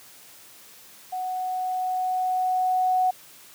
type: tone with level ramp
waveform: sine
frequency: 740 Hz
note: F#5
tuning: in tune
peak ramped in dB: -27 to -18 dBFS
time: 1.12-3.11 s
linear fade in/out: 10 ms
effects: white hiss -49 dBFS RMS until 3.54 s + high-pass 100 Hz 12 dB/octave